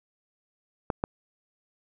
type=clicks; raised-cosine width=1 ms; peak=-12 dBFS; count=2; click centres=0.902 / 1.039 s; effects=none